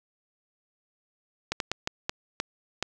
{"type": "slowing click train", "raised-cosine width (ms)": 0.2, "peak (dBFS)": -10, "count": 7, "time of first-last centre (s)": [1.52, 2.826], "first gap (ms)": 82, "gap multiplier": 1.39, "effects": []}